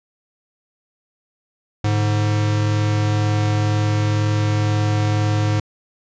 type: tone pair together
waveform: square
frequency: 104.79 / 146.83 Hz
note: G#2 / D3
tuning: +16 / 0 cents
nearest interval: tritone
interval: 584 cents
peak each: -17 / -27 dBFS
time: 1.84-5.6 s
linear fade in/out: 5 ms
effects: resampled to 16000 Hz